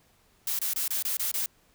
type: noise bursts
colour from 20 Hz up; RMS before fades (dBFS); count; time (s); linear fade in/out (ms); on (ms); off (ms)
blue; -29; 7; 0.47-1.46; 2; 120; 25
effects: pink hiss -64 dBFS RMS until 1.74 s